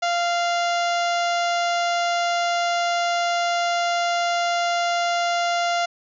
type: harmonic tone with a mistuned harmonic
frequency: 693 Hz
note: F5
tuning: 14 cents flat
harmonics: 1 / 2 / 3 / 4 / 5 / 6 / 7 / 8 / 9 / 10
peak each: -21 / -27 / -31 / -33 / -35 / -37 / -38 / -39 / -40 / -41 dBFS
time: 0.02-5.86 s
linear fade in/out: 10 ms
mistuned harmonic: 4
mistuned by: +29 cents
effects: none